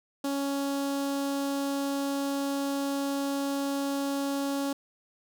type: tone with notch filter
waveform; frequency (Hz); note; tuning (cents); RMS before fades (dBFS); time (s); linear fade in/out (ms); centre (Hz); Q
sawtooth; 278.4; C#4; +8; -30; 0.24-4.73; 5; 2100; 1.3
effects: none